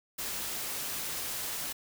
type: noise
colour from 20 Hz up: white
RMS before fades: -36 dBFS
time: 0.18-1.73 s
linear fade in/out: 10 ms
effects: none